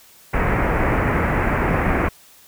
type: low-pass noise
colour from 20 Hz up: pink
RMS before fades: -19 dBFS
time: 0.33-2.09 s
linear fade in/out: 10 ms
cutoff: 2300 Hz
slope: 48 dB/octave
effects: white hiss -49 dBFS RMS until 2.47 s